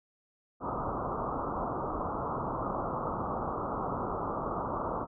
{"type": "low-pass noise", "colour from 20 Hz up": "white", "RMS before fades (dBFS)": -34, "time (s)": [0.6, 5.07], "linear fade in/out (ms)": 50, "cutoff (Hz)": 1300, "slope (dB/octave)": 96, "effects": []}